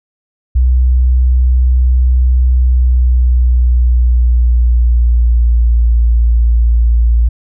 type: tone with pitch glide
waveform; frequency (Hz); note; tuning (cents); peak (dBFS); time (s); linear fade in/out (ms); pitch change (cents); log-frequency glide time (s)
sine; 62.7 to 57.83; B1 to A#1; +27 to -13; -6; 0.55-7.29; 10; -140; 2.51-5.93
effects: none